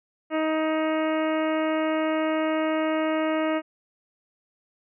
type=harmonic tone; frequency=314.3 Hz; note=D#4; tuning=18 cents sharp; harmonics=1 / 2 / 3 / 4 / 5 / 6 / 7 / 8 / 9; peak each=-25 / -26 / -35 / -33 / -39 / -38 / -38 / -44 / -42 dBFS; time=0.3-3.62 s; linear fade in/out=50 ms; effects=none